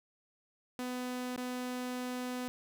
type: tone with dropouts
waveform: sawtooth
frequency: 250 Hz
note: B3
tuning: 21 cents sharp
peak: -32 dBFS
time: 0.79-2.48 s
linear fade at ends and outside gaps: 0 ms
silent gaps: 1.362-1.377 s
effects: none